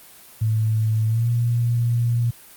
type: tone with pitch glide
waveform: sine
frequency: 110 to 118.58 Hz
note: A2 to A#2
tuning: 0 to +30 cents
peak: -17 dBFS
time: 0.41-2.31 s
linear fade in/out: 10 ms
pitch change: +130 cents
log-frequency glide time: 1.07-1.28 s
effects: white hiss -46 dBFS RMS until 2.56 s + Opus 32 kbps